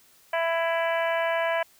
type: harmonic tone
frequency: 331.9 Hz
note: E4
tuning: 12 cents sharp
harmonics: 2 / 3 / 4 / 5 / 6 / 7 / 8 / 9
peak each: -25 / -30 / -40 / -31 / -36 / -35 / -43 / -40 dBFS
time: 0.33-1.63 s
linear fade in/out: 5 ms
effects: white hiss -58 dBFS RMS until 1.79 s